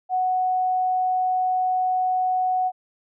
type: tone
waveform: sine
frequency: 740 Hz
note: F#5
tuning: in tune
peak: -19 dBFS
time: 0.09-2.72 s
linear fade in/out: 50 ms
effects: none